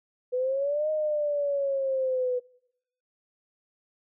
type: exponential two-way sweep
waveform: sine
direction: up then down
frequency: 493.9 to 622.3 to 493.9 Hz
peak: -24 dBFS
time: 0.32-2.4 s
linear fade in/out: 20 ms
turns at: 0.9 s
effects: noise-tail reverb RT60 0.8 s tail -24 dB re dry